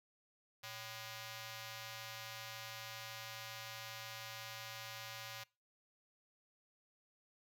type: ring-modulated tone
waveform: 5% pulse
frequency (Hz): 445.4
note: A4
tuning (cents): +21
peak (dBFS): -32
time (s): 0.63-5.44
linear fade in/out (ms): 10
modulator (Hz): 329
effects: noise-tail reverb RT60 0.3 s tail -23 dB re dry